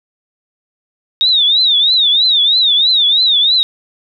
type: tone with vibrato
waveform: sine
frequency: 3709 Hz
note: A#7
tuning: 9 cents flat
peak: -8 dBFS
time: 1.21-3.63 s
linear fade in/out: 0 ms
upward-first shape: triangle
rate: 3.1 Hz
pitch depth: 180 cents each way
effects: none